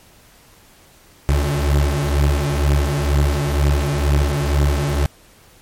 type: beating tone pair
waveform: 30% pulse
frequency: 70.7 / 72.8 Hz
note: C#2 / D2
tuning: +35 / -15 cents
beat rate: 2.1 Hz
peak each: -15 dBFS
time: 1.29-5.06 s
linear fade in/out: 0 ms
effects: pink hiss -49 dBFS RMS until 5.61 s + MP3 64 kbps